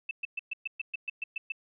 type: tone bursts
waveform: sine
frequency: 2643 Hz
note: E7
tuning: 4 cents sharp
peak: -30 dBFS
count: 11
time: 0.09-1.521 s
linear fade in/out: 5 ms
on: 21 ms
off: 120 ms
effects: none